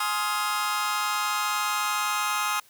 sawtooth chord, F minor seventh, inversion first, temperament just, 838.1 / 1047.7 / 1257.2 / 1396.9 Hz, Ab5 / C6 / Eb6 / F6, +16 / +2 / +18 / 0 cents, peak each -28 / -27 / -24 / -29 dBFS, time 0-2.6 s, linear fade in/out 5 ms, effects white hiss -57 dBFS RMS until 2.69 s + high-pass 60 Hz 12 dB/octave

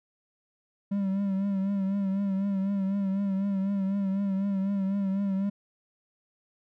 triangle tone with vibrato, 196 Hz, G3, in tune, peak -23 dBFS, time 0.91-5.5 s, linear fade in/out 10 ms, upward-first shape triangle, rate 4 Hz, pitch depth 59 cents each way, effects none

